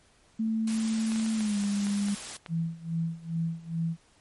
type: tone with pitch glide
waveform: sine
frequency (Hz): 221.9 to 202.3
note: A3 to G#3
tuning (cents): +15 to -45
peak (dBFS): -25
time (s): 0.39-2.15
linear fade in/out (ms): 10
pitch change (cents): -160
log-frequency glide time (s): 1.34-1.58
type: noise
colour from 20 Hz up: white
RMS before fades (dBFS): -39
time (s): 0.67-2.37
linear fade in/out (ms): 5
type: clicks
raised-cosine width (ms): 0.3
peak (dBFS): -24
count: 9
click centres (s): 1.119 / 1.16 / 1.198 / 1.263 / 1.407 / 1.638 / 1.869 / 2.085 / 2.462
type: tone with tremolo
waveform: sine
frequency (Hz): 165.2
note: E3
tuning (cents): +4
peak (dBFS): -25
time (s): 2.48-3.97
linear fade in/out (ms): 50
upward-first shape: sine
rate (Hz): 2.4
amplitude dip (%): 90
effects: pink hiss -62 dBFS RMS until 4.2 s + MP3 48 kbps